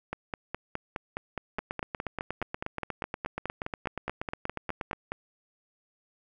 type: two click trains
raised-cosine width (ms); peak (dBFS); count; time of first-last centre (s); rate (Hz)
0.5; -17 / -17; 25 / 29; 0.13-5.12 / 1.59-4.931; 4.81 / 8.38
effects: none